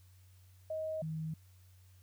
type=tone pair in turn; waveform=sine; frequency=630 / 158.14 Hz; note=D#5 / D#3; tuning=+21 / +28 cents; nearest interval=2 octaves; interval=2393 cents; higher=first; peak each=-35 / -36 dBFS; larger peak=first; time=0.7-1.02 / 1.02-1.34 s; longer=neither; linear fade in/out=5 ms; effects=added 92 Hz sine -58 dBFS peak until 2.02 s + white hiss -70 dBFS RMS until 2.02 s